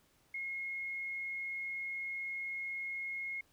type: tone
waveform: sine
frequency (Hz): 2158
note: C#7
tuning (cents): -47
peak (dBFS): -37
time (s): 0.34-3.41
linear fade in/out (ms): 5
effects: pink hiss -70 dBFS RMS until 3.52 s